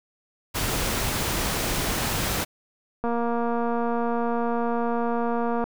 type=noise; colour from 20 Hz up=pink; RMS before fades=-26 dBFS; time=0.54-2.45 s; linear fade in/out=20 ms
type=click train; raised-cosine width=1 ms; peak=-14 dBFS; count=612; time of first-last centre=3.04-5.64 s; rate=235 Hz
effects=none